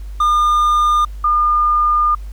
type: tone pair in turn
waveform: triangle / sine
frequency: 1210 / 1210 Hz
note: D#6 / D#6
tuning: -49 / -49 cents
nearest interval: unison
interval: 0 cents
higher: neither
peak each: -9 / -11 dBFS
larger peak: first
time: 0.2-1.05 / 1.24-2.15 s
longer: second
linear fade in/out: 5 ms
effects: added 50 Hz sine -26 dBFS peak until 2.32 s + pink hiss -50 dBFS RMS until 2.32 s